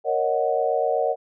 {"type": "chord", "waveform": "sine", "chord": "D# minor seventh", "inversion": "second", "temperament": "equal", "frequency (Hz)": [466.2, 554.4, 622.3, 740], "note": ["A#4", "C#5", "D#5", "F#5"], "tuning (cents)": [0, 0, 0, 0], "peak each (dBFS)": -25, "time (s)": [0.04, 1.16], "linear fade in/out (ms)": 50, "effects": []}